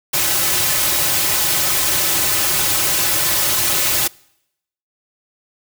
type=noise with comb filter; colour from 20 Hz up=white; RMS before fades=-17 dBFS; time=0.13-4.08 s; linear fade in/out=10 ms; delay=4.3 ms; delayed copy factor=-0.8; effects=noise-tail reverb RT60 0.8 s tail -25 dB re dry